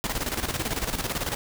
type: noise with tremolo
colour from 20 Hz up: pink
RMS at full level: -27 dBFS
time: 0.04-1.35 s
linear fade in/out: 0 ms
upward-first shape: square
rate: 18 Hz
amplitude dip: 65%
effects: none